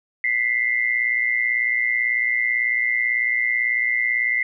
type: tone pair together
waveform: sine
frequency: 1986.9 / 2105 Hz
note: B6 / C7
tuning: +10 / +10 cents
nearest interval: minor second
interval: 100 cents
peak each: -21 dBFS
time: 0.24-4.43 s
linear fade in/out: 2 ms
effects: none